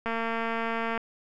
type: click train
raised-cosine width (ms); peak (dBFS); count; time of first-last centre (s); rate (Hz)
0.5; -16; 210; 0.06-0.977; 228
effects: none